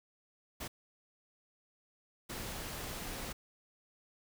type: noise bursts at uneven times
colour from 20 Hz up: pink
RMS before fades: -42 dBFS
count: 2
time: 0.6-0.68 / 2.29-3.33 s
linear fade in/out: 10 ms
effects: none

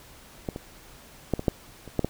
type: clicks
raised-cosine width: 2 ms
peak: -15 / -20 / -9 / -17 / -7 / -27 / -9 / -10 dBFS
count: 8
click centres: 0.488 / 0.561 / 1.337 / 1.394 / 1.482 / 1.877 / 1.993 / 2.046 s
effects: pink hiss -50 dBFS RMS until 2.09 s

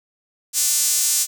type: tone with high-pass filter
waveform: sawtooth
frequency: 299 Hz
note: D4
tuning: 31 cents sharp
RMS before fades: -19 dBFS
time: 0.53-1.27 s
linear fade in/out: 50 ms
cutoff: 7100 Hz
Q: 1.7
effects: none

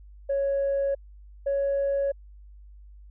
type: tone pair in turn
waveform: sine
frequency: 554.4 / 556.6 Hz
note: C#5 / C#5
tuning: 0 / +7 cents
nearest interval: unison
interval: 7 cents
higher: second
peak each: -21 dBFS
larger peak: neither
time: 0.29-0.95 / 1.46-2.12 s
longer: neither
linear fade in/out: 10 ms
effects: tanh soft clip ceiling -20 dBFS + added 50 Hz sine -45 dBFS peak until 3.1 s

